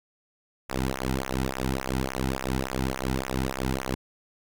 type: tone with flanger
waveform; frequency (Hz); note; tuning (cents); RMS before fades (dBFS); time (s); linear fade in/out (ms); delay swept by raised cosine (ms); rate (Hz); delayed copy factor
sawtooth; 65.41; C2; 0; -29; 0.69-3.95; 10; 0.22 to 1.82; 3.5; -1
effects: none